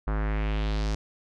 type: tone with low-pass filter sweep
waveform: square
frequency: 52.6 Hz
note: G#1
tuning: 23 cents sharp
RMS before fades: -27 dBFS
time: 0.07-0.95 s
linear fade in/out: 5 ms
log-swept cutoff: 1300 to 6000 Hz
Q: 2.1
effects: none